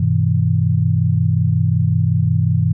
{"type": "chord", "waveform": "sine", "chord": "E minor", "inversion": "first", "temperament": "equal with one note detuned", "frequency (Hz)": [98, 123.47, 160.68], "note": ["G2", "B2", "E3"], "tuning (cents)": [0, 0, -44], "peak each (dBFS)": -17, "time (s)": [0, 2.73], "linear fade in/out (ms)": 5, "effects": []}